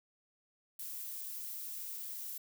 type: noise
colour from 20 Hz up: violet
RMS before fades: -43 dBFS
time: 0.79-2.38 s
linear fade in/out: 5 ms
effects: none